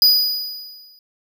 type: tone with exponential decay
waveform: square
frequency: 4936 Hz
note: D#8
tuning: 15 cents flat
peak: -8 dBFS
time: 0.02-0.99 s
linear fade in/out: 1 ms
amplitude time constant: 210 ms
effects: none